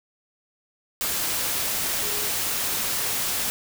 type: tone in noise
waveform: sine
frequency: 415.3 Hz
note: G#4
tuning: in tune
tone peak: -37 dBFS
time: 2.03-2.28 s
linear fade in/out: 0 ms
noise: white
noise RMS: -26 dBFS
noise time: 1.01-3.5 s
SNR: -14 dB
effects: none